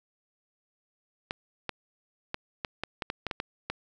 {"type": "clicks", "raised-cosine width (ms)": 0.3, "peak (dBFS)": -15, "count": 11, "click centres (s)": [1.309, 1.693, 2.344, 2.648, 2.836, 3.022, 3.101, 3.267, 3.312, 3.401, 3.7], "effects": []}